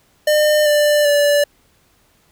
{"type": "tone with pitch steps", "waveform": "square", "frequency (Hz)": [604, 592.3, 580.7], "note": ["D5", "D5", "D5"], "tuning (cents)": [48, 15, -20], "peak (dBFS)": -12, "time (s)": [0.27, 1.44], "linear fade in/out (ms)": 5, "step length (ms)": 390, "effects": ["pink hiss -57 dBFS RMS until 2.31 s"]}